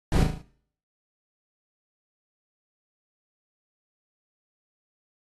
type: noise with echo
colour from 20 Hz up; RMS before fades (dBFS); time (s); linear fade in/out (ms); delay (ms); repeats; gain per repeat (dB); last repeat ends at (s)
brown; -21; 0.12-0.23; 2; 37; 5; -5; 0.415
effects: noise-tail reverb RT60 0.6 s tail -20 dB re dry + AAC 32 kbps